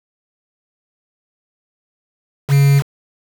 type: tone with quantisation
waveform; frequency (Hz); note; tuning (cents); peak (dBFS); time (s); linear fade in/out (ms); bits
triangle; 140; C#3; +18; -6; 2.48-2.83; 50; 4
effects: none